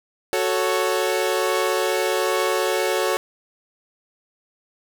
sawtooth chord, F# minor, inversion none, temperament equal, 370 / 440 / 554.4 Hz, F#4 / A4 / C#5, 0 / 0 / 0 cents, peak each -20 dBFS, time 0.33-3.17 s, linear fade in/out 0 ms, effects none

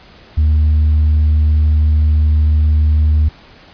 sine tone with tanh clipping, 76.5 Hz, D#2, 29 cents flat, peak -9 dBFS, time 0.37-3.29 s, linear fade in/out 10 ms, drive 1 dB, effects pink hiss -42 dBFS RMS until 3.73 s + resampled to 11025 Hz

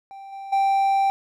triangle tone with level steps, 784 Hz, G5, in tune, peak -35 / -31 / -15 dBFS, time 0.11-1.1 s, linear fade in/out 0 ms, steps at 0.32 / 0.52 s, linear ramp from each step 10 ms, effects none

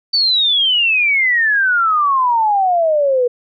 sine exponential sweep, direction down, 4591 to 478.7 Hz, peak -11 dBFS, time 0.13-3.28 s, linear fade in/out 10 ms, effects none

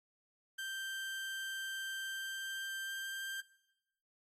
30% pulse tone with pitch glide, 1568 to 1578.9 Hz, G6 to G6, 0 to +12 cents, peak -37 dBFS, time 0.58-3.41 s, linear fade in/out 10 ms, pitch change +12 cents, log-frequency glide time 2-3.21 s, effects noise-tail reverb RT60 0.9 s tail -19 dB re dry + AAC 48 kbps

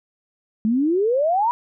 sine exponential sweep, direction up, 210 to 985 Hz, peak -16 dBFS, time 0.65-1.51 s, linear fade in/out 0 ms, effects none

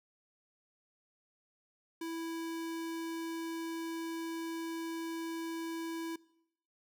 square tone, 329.6 Hz, E4, in tune, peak -38 dBFS, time 2.01-6.16 s, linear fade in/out 5 ms, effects noise-tail reverb RT60 0.8 s tail -22 dB re dry

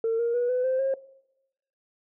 sine tone with pitch steps, 453.3 / 469 / 485.3 / 502.1 / 519.5 / 537.5 Hz, A#4 / A#4 / B4 / B4 / C5 / C5, -48 / +11 / -30 / +29 / -12 / +47 cents, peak -21 dBFS, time 0.04-0.94 s, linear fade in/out 2 ms, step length 150 ms, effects noise-tail reverb RT60 0.9 s tail -21 dB re dry + tanh soft clip ceiling -19 dBFS

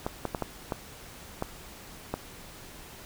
clicks, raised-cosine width 1 ms, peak -15 dBFS, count 7, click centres 0.065 / 0.253 / 0.348 / 0.423 / 0.722 / 1.424 / 2.14 s, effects pink hiss -47 dBFS RMS until 3.05 s

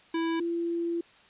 square / sine tone pair in turn, 329.6 / 339.3 Hz, E4 / F4, 0 / -50 cents, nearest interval minor second, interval 50 cents, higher second, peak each -27 dBFS, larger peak neither, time 0.14-0.4 / 0.4-1.01 s, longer second, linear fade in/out 5 ms, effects white hiss -57 dBFS RMS until 1.29 s + resampled to 8000 Hz

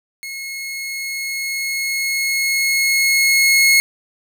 sawtooth tone with level ramp, 2171 Hz, C#7, 37 cents flat, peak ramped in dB -24 to -6 dBFS, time 0.23-3.8 s, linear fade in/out 0 ms, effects none

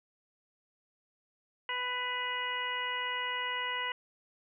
harmonic tone with a mistuned harmonic, 497 Hz, B4, 11 cents sharp, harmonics 1 / 2 / 3 / 4 / 5 / 6, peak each -46 / -37 / -42 / -36 / -46 / -38 dBFS, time 1.69-3.92 s, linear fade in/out 2 ms, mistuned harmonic 6, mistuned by -45 cents, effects none

